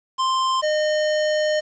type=tone pair in turn; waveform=square; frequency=1046 / 611.1 Hz; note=C6 / D#5; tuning=-1 / -31 cents; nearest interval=major sixth; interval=930 cents; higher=first; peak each=-19 dBFS; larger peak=neither; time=0.18-0.62 / 0.62-1.61 s; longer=second; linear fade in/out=20 ms; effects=resampled to 16000 Hz + 8-bit